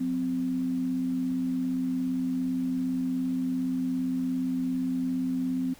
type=tone pair together; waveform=sine; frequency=180.6 / 258 Hz; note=F#3 / C4; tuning=-42 / -24 cents; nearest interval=tritone; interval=618 cents; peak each=-35 / -26 dBFS; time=0-5.74 s; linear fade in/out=10 ms; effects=pink hiss -53 dBFS RMS until 5.79 s